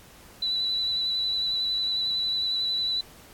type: tone with vibrato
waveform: sine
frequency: 3966 Hz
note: B7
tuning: 7 cents sharp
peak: -24 dBFS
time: 0.42-3.01 s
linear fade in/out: 5 ms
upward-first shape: square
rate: 11 Hz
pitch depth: 15 cents each way
effects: pink hiss -51 dBFS RMS until 3.33 s + AAC 64 kbps